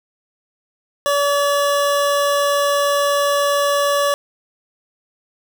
25% pulse tone, 571 Hz, D5, 49 cents flat, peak -11 dBFS, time 1.06-4.14 s, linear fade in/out 0 ms, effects none

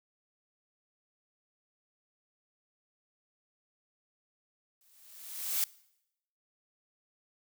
blue noise with exponential growth, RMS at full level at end -28 dBFS, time 4.81-5.64 s, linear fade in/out 1 ms, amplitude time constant 180 ms, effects noise-tail reverb RT60 0.8 s tail -22 dB re dry

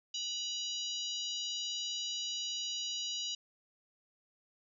harmonic tone with a mistuned harmonic, 961 Hz, B5, 48 cents flat, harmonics 3 / 4 / 5 / 6 / 7, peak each -39 / -41 / -43 / -45 / -46 dBFS, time 0.14-3.35 s, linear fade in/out 5 ms, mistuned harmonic 3, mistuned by +36 cents, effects none

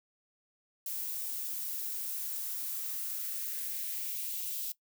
violet noise with high-pass filter sweep, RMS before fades -37 dBFS, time 0.86-4.72 s, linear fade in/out 2 ms, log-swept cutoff 320 to 3300 Hz, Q 2, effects noise-tail reverb RT60 0.1 s tail -19 dB re dry

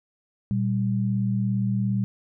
sine tone pair together, 118.61 / 196 Hz, A#2 / G3, +30 / 0 cents, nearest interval major sixth, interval 870 cents, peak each -24 dBFS, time 0.51-2.04 s, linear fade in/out 0 ms, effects none

